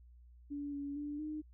sine tone with pitch steps, 287.4 / 283.4 / 292.5 / 305.7 Hz, D4 / C#4 / D4 / D#4, -37 / +38 / -7 / -30 cents, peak -38 dBFS, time 0.5-1.42 s, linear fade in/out 20 ms, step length 230 ms, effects added 60 Hz sine -56 dBFS peak until 1.53 s

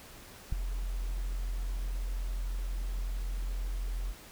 sine tone with ADSR envelope, 43.42 Hz, F1, 9 cents flat, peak -20 dBFS, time 0.52-4.14 s, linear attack 5 ms, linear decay 4 ms, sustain -11 dB, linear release 40 ms, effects pink hiss -51 dBFS RMS until 4.31 s

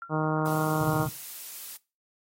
sine tone with exponential decay, 1372 Hz, F6, 31 cents flat, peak -33 dBFS, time 0.02-0.19 s, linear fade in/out 1 ms, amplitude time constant 36 ms
harmonic tone, 155.56 Hz, D#3, in tune, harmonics 1 / 2 / 3 / 4 / 5 / 6 / 7 / 8 / 9, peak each -28 / -31 / -33 / -34 / -35 / -36 / -36 / -37 / -38 dBFS, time 0.09-1.08 s, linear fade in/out 50 ms
blue noise, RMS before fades -40 dBFS, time 0.45-1.77 s, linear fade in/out 10 ms
sine tone bursts, 136.7 Hz, C#3, 24 cents flat, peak -27 dBFS, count 5, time 0.81-1.09 s, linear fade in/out 2 ms, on 32 ms, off 30 ms
effects noise-tail reverb RT60 0.3 s tail -21 dB re dry + AAC 48 kbps

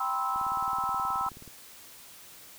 sine chord, C major seventh, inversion second, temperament just, 784.9 / 981.1 / 1046.5 / 1308.1 Hz, G5 / B5 / C6 / E6, +2 / -12 / 0 / -14 cents, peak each -34 / -35 / -34 / -30 dBFS, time 0-1.29 s, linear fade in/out 5 ms
click train, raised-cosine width 3 ms, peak -35 dBFS, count 22, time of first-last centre 0.36-1.477 s, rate 18.8 Hz
effects white hiss -50 dBFS RMS until 2.58 s

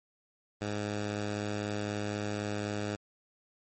10% pulse tone, 103.9 Hz, G#2, 1 cent sharp, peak -24 dBFS, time 0.61-2.96 s, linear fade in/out 5 ms, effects MP3 32 kbps

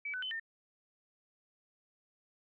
sine tone with pitch steps, 2292 / 1503 / 3045 / 1813 Hz, D7 / F#6 / F#7 / A#6, -43 / +27 / +49 / -49 cents, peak -36 dBFS, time 0.05-0.398 s, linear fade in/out 5 ms, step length 87 ms, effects none

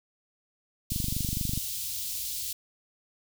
white band-stop noise, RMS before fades -34 dBFS, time 0.9-2.53 s, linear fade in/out 5 ms, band 110 to 3300 Hz, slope 24 dB/octave
click train, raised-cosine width 5 ms, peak -19 dBFS, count 17, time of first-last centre 0.92-1.576 s, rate 24.4 Hz
effects none

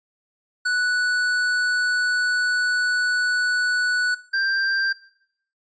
square tone pair in turn, 1480 / 1578.5 Hz, F#6 / G6, 0 / +12 cents, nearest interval minor second, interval 112 cents, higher second, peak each -20 dBFS, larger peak neither, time 0.65-4.15 / 4.33-4.93 s, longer first, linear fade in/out 10 ms, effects noise-tail reverb RT60 0.7 s tail -20 dB re dry + resampled to 16000 Hz

